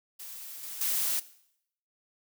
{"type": "noise with level steps", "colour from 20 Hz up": "blue", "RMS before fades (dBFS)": [-43, -40, -29], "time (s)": [0.19, 1.2], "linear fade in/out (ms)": 10, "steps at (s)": [0.63, 0.81], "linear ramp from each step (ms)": 2, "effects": ["noise-tail reverb RT60 0.7 s tail -17 dB re dry"]}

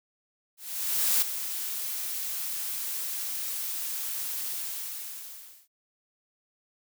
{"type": "noise with ADSR envelope", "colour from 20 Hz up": "blue", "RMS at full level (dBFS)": -23, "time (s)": [0.57, 5.68], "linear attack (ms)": 650, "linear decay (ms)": 7, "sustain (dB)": -10, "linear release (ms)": 1200, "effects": []}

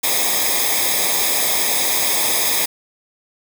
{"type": "noise with comb filter", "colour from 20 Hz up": "white", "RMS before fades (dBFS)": -18, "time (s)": [0.03, 2.66], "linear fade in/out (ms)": 10, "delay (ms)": 0.69, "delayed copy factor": -0.95, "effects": []}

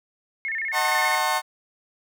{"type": "tone with vibrato", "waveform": "sine", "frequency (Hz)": 1975.5, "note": "B6", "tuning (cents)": 0, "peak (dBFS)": -25, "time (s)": [0.45, 1.18], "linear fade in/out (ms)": 0, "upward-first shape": "square", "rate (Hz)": 15, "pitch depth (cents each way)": 160}
{"type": "chord", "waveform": "30% pulse", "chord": "D# diminished seventh", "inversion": "none", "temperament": "just", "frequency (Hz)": [622.3, 746.7, 896, 1075.3], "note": ["D#5", "F#5", "A5", "C6"], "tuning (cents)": [0, 16, 31, 47], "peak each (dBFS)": [-29, -24, -23, -23], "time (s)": [0.72, 1.42], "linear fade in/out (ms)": 50}
{"effects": []}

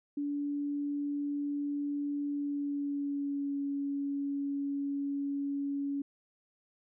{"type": "tone with pitch glide", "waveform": "sine", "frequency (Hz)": [287.8, 281.2], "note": ["D4", "C#4"], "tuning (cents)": [-35, 25], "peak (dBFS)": -31, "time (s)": [0.17, 6.02], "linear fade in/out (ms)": 5, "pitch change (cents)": -40, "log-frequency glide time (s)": [2.28, 3.58], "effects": []}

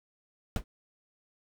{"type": "noise with exponential decay", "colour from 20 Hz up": "brown", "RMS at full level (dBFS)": -23, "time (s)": [0.56, 0.64], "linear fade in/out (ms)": 1, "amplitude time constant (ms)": 17, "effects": []}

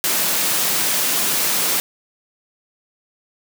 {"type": "high-pass noise", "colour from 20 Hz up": "white", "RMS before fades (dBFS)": -19, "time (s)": [0.04, 1.8], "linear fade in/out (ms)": 0, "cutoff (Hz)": 130, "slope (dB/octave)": 96, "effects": []}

